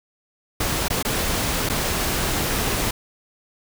pink noise with dropouts, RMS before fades -23 dBFS, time 0.6-2.91 s, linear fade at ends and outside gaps 5 ms, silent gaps 0.883-0.901 / 1.027-1.049 / 1.69-1.697 s, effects none

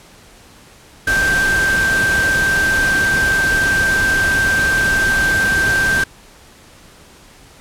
sine tone in noise, 1568 Hz, G6, in tune, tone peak -13 dBFS, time 1.07-6.04 s, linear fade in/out 5 ms, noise pink, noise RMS -22 dBFS, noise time 1.07-6.04 s, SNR +6 dB, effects pink hiss -44 dBFS RMS until 7.6 s + low-pass 11000 Hz 12 dB/octave

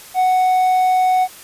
triangle tone, 741 Hz, F#5, 2 cents sharp, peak -10 dBFS, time 0.14-1.28 s, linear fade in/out 50 ms, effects white hiss -39 dBFS RMS until 1.43 s + resampled to 32000 Hz

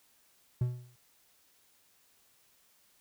triangle tone with exponential decay, 123.47 Hz, B2, in tune, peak -22 dBFS, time 0.61-0.96 s, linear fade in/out 5 ms, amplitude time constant 75 ms, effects white hiss -67 dBFS RMS until 3 s

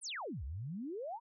sine exponential two-way sweep, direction down then up, 10690 to 61 to 987 Hz, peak -39 dBFS, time 0.01-1.2 s, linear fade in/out 50 ms, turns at 0.44 s, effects none

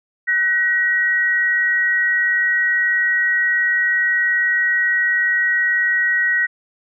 sine tone pair together, 1501 / 1900.7 Hz, F#6 / A#6, +24 / +33 cents, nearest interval major third, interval 409 cents, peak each -22 / -15 dBFS, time 0.27-6.47 s, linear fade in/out 20 ms, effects none

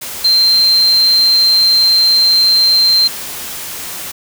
sine tone in noise, 4145 Hz, C8, 17 cents flat, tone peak -7 dBFS, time 0.24-3.08 s, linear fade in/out 10 ms, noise white, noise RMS -25 dBFS, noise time 0.01-4.12 s, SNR +15 dB, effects none

